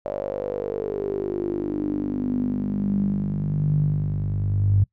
sawtooth tone with band-pass filter sweep, 50 Hz, G1, 35 cents sharp, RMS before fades -24 dBFS, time 0.05-4.84 s, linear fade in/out 5 ms, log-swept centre 590 to 100 Hz, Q 8.3, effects noise-tail reverb RT60 0.1 s tail -22 dB re dry

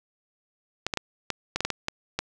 clicks, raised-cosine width 0.2 ms, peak -9 dBFS, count 10, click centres 0.866 / 0.938 / 0.973 / 1.303 / 1.56 / 1.606 / 1.65 / 1.703 / 1.884 / 2.19 s, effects none

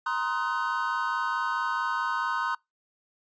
triangle chord, C half-diminished seventh, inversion third, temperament just, 941.9 / 1046.5 / 1255.8 / 1507 Hz, Bb5 / C6 / Eb6 / Gb6, +18 / 0 / +16 / +31 cents, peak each -30 dBFS, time 0.06-2.55 s, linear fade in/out 5 ms, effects noise-tail reverb RT60 0.2 s tail -26 dB re dry + resampled to 16000 Hz

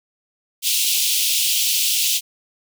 pink high-pass noise, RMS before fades -19 dBFS, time 0.62-2.21 s, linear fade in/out 50 ms, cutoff 2700 Hz, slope 48 dB/octave, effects none

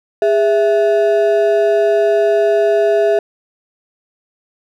triangle ring-modulated tone, 535 Hz, C5, 38 cents sharp, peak -5 dBFS, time 0.22-3.19 s, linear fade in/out 2 ms, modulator 125 Hz, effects none

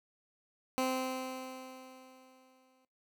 15% pulse tone with exponential decay, 259.3 Hz, C4, 15 cents flat, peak -23 dBFS, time 0.78-2.85 s, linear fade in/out 0 ms, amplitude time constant 450 ms, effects noise-tail reverb RT60 0.2 s tail -17 dB re dry

